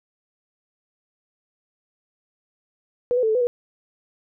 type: tone with pitch steps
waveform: sine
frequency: 488.5 / 503 / 442.5 / 435.8 / 498.7 / 483.2 Hz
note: B4 / B4 / A4 / A4 / B4 / B4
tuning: -19 / +32 / +10 / -17 / +17 / -38 cents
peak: -17 dBFS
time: 3.11-3.47 s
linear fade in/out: 0 ms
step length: 60 ms
effects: none